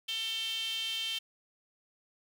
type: tone with high-pass filter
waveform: sawtooth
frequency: 447.7 Hz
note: A4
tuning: 30 cents sharp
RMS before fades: -35 dBFS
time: 0.08-1.19 s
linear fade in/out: 10 ms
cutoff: 3100 Hz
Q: 8.3
effects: none